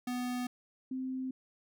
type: tone pair in turn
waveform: square / sine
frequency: 247.8 / 259.9 Hz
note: B3 / C4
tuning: +6 / -11 cents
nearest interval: minor second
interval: 83 cents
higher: second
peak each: -34 / -34 dBFS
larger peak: neither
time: 0.07-0.47 / 0.91-1.31 s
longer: neither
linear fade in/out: 5 ms
effects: none